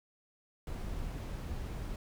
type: noise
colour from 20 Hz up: brown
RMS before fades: -39 dBFS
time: 0.67-1.96 s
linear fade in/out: 2 ms
effects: none